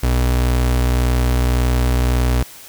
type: tone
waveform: 35% pulse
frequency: 61.8 Hz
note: B1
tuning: 2 cents sharp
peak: -12 dBFS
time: 0.03-2.43 s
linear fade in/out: 5 ms
effects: white hiss -39 dBFS RMS until 2.68 s